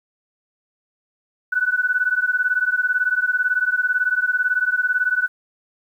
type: beating tone pair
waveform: sine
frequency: 1480 / 1498 Hz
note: F#6 / F#6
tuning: 0 / +21 cents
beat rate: 18 Hz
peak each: -20 dBFS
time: 1.52-5.28 s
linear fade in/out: 10 ms
effects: 9-bit